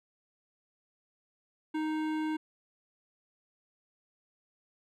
sine tone with hard clipping, 311.1 Hz, D#4, in tune, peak -32 dBFS, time 1.74-2.37 s, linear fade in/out 10 ms, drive 15 dB, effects none

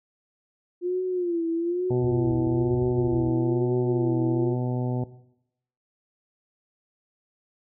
sine tone with vibrato, 349.6 Hz, F4, 2 cents sharp, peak -23 dBFS, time 0.81-4.56 s, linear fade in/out 50 ms, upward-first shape sine, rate 1.1 Hz, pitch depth 98 cents each way
harmonic tone, 124.7 Hz, B2, 17 cents sharp, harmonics 1 / 2 / 3 / 4 / 5 / 6 / 7, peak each -25 / -31 / -35 / -37 / -39 / -41 / -42 dBFS, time 1.9-5.04 s, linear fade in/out 5 ms
white low-pass noise, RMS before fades -34 dBFS, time 2.01-3.32 s, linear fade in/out 5 ms, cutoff 130 Hz, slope 96 dB/octave
effects noise-tail reverb RT60 0.8 s tail -17 dB re dry + high-pass 60 Hz 12 dB/octave

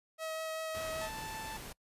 sawtooth tone with vibrato, 639 Hz, D#5, 46 cents sharp, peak -33 dBFS, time 0.18-1.1 s, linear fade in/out 50 ms, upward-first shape triangle, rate 5.2 Hz, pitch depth 9 cents each way
pink noise, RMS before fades -46 dBFS, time 0.74-1.73 s, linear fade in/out 10 ms
sawtooth tone, 880 Hz, A5, in tune, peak -38 dBFS, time 1.01-1.57 s, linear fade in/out 5 ms
effects noise-tail reverb RT60 0.1 s tail -25 dB re dry + resampled to 32000 Hz

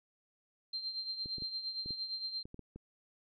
sine tone with tremolo, 4155 Hz, C8, 13 cents flat, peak -34 dBFS, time 0.73-2.43 s, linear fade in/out 5 ms, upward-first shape triangle, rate 8.7 Hz, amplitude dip 70%
clicks, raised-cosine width 3 ms, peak -34 dBFS, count 9, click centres 1.259 / 1.383 / 1.422 / 1.86 / 1.907 / 2.455 / 2.544 / 2.593 / 2.76 s
effects none

